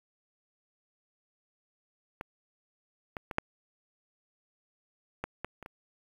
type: clicks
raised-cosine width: 0.5 ms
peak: -22 / -21 / -22 / -11 / -18 / -19 / -30 / -28 dBFS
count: 8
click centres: 2.211 / 3.168 / 3.312 / 3.384 / 5.24 / 5.446 / 5.627 / 5.661 s
effects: 8-bit